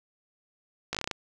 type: slowing click train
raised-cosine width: 0.2 ms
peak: -13 dBFS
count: 8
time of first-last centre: 0.93-1.112 s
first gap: 17 ms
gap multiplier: 1.14
effects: none